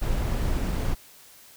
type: noise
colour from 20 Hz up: brown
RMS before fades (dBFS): -25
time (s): 0.01-0.95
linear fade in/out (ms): 20
effects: white hiss -51 dBFS RMS until 1.56 s